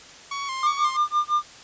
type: tone with vibrato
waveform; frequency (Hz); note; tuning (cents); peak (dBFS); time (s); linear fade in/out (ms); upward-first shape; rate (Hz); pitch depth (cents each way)
sawtooth; 1088; C#6; -33; -24; 0.31-0.97; 5; square; 2.8; 52
type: tone with tremolo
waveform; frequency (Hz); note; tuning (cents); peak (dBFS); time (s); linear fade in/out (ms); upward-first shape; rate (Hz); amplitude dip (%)
triangle; 1200; D6; +37; -15; 0.63-1.44; 2; sine; 5.9; 100
effects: white hiss -45 dBFS RMS until 1.63 s + resampled to 16000 Hz